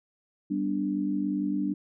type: chord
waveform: sine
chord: G major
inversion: none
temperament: equal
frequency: 196 / 246.9 / 293.7 Hz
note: G3 / B3 / D4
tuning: 0 / 0 / 0 cents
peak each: -30 / -34 / -28 dBFS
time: 0.5-1.74 s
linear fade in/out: 10 ms
effects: none